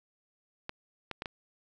clicks, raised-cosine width 0.3 ms, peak -20 dBFS, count 4, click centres 0.694 / 1.113 / 1.221 / 1.258 s, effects none

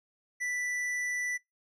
sine tone with hard clipping, 1975.5 Hz, B6, in tune, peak -32 dBFS, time 0.4-1.38 s, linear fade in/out 20 ms, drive 14 dB, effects noise-tail reverb RT60 0.2 s tail -25 dB re dry + low-pass 10000 Hz 12 dB/octave

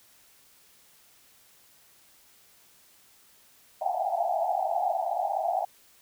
white band-pass noise, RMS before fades -28 dBFS, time 3.81-5.65 s, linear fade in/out 5 ms, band 650 to 820 Hz, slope 96 dB/octave, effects white hiss -59 dBFS RMS until 6.01 s

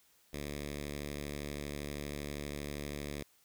5% pulse tone with notch filter, 72.6 Hz, D2, 19 cents flat, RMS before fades -41 dBFS, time 0.33-3.23 s, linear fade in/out 5 ms, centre 840 Hz, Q 0.86, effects white hiss -68 dBFS RMS until 3.44 s

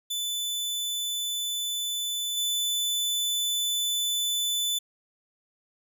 sawtooth tone with level steps, 3500 Hz, A7, 10 cents flat, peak -25 / -22 dBFS, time 0.1-4.79 s, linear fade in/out 10 ms, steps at 2.37 s, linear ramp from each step 5 ms, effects none

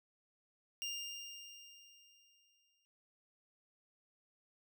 25% pulse tone with exponential decay, 2803 Hz, F7, 6 cents sharp, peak -34 dBFS, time 0.82-2.85 s, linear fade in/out 0 ms, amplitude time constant 440 ms, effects none

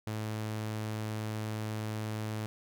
sawtooth tone, 108.3 Hz, A2, 27 cents flat, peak -30 dBFS, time 0.07-2.46 s, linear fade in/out 0 ms, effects none

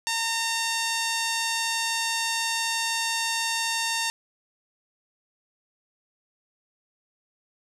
5% pulse tone with low-pass filter, 913 Hz, A#5, 36 cents flat, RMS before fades -27 dBFS, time 0.07-4.1 s, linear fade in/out 0 ms, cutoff 8600 Hz, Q 0.55, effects none

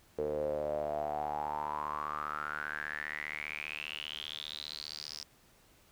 sawtooth tone with band-pass filter sweep, 75 Hz, D2, 37 cents sharp, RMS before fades -38 dBFS, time 0.18-5.24 s, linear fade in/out 5 ms, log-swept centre 460 to 5300 Hz, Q 9.6, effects pink hiss -64 dBFS RMS until 5.91 s

